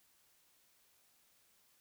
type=silence; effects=white hiss -71 dBFS RMS until 1.8 s